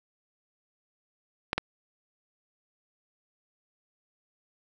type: clicks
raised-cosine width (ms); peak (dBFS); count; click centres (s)
0.3; -10; 2; 1.531 / 1.58
effects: none